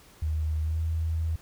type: tone with pitch glide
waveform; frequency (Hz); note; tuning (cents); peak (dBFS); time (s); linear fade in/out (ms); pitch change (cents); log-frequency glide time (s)
sine; 77.78 to 80.94; D#2 to E2; 0 to -31; -25; 0.22-1.36; 5; +69; 0.62-0.82
effects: pink hiss -55 dBFS RMS until 1.41 s